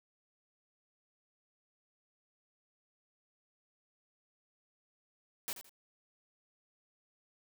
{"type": "noise with echo", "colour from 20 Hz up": "white", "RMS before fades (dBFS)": -38, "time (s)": [5.48, 5.53], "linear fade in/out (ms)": 0, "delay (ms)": 82, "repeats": 2, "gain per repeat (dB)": -11, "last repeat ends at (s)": 5.694, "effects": []}